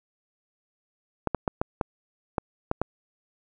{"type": "clicks", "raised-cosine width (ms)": 1, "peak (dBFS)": -10, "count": 8, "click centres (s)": [1.273, 1.347, 1.478, 1.615, 1.812, 2.382, 2.714, 2.816], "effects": []}